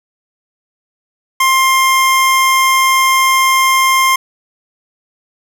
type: tone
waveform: 25% pulse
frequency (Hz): 1057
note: C6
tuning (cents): +17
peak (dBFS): -5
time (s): 1.4-4.16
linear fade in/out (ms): 5
effects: none